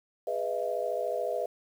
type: chord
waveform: sine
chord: E major seventh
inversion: first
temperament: equal with one note detuned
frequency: 415.3 / 493.9 / 622.3 / 676.2 Hz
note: G#4 / B4 / D#5 / E5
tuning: 0 / 0 / 0 / +44 cents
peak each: -37 / -33 / -33 / -34 dBFS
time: 0.27-1.46 s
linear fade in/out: 5 ms
effects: 9-bit